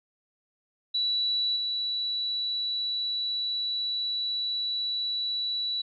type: tone with level steps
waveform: sine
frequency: 3938 Hz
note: B7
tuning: 6 cents flat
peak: -24 / -27 dBFS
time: 0.94-5.82 s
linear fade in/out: 10 ms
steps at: 1.56 s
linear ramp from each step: 5 ms
effects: none